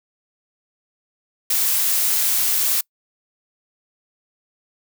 blue noise, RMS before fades -19 dBFS, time 1.5-2.81 s, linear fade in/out 5 ms, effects noise-tail reverb RT60 0.1 s tail -26 dB re dry

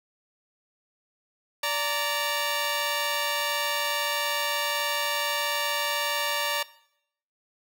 10% pulse tone pair together, 581 / 922.3 Hz, D5 / A#5, -19 / -19 cents, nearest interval minor sixth, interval 800 cents, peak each -20 dBFS, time 1.63-6.63 s, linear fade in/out 5 ms, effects noise-tail reverb RT60 0.7 s tail -19 dB re dry

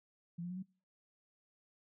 sine tone with pitch steps, 170.9 / 176.31 / 181.9 / 187.66 Hz, F3 / F3 / F#3 / F#3, -37 / +17 / -29 / +25 cents, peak -39 dBFS, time 0.38-0.628 s, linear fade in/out 10 ms, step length 62 ms, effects noise-tail reverb RT60 0.4 s tail -25 dB re dry

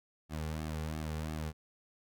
sawtooth tone with flanger, 78 Hz, D#2, 5 cents sharp, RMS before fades -38 dBFS, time 0.29-1.53 s, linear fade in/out 50 ms, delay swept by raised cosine 2 to 3.2 ms, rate 2.9 Hz, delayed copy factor -0.75, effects none

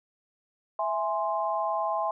sine chord, E augmented, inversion none, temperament equal, 659.3 / 830.6 / 1046.5 Hz, E5 / G#5 / B#5, 0 / 0 / 0 cents, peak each -30 dBFS, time 0.79-2.11 s, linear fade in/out 2 ms, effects none

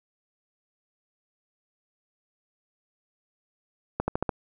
accelerating click train, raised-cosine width 1 ms, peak -11 dBFS, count 5, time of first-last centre 4-4.292 s, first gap 80 ms, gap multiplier 0.94, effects none

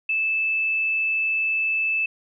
sine tone, 2627 Hz, E7, 7 cents flat, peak -20 dBFS, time 0.09-2.06 s, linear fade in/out 5 ms, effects none

